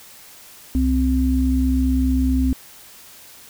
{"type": "tone pair together", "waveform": "sine", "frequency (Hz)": [64.95, 259.8], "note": ["C2", "C4"], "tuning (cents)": [-12, -12], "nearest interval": "2 octaves", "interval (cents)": 2400, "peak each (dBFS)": -18, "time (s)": [0.75, 2.53], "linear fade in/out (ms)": 0, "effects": ["white hiss -44 dBFS RMS until 3.49 s"]}